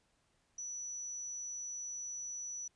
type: tone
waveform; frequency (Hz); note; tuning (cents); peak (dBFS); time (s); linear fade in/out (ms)
sine; 5920; F#8; 0; -40; 0.58-2.68; 5
effects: pink hiss -75 dBFS RMS until 2.75 s + resampled to 22050 Hz